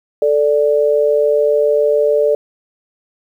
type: tone pair together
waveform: sine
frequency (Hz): 440 / 586.9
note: A4 / D5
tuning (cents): 0 / -1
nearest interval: perfect fourth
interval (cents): 499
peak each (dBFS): -13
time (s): 0.22-2.35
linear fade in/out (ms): 2
effects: 8-bit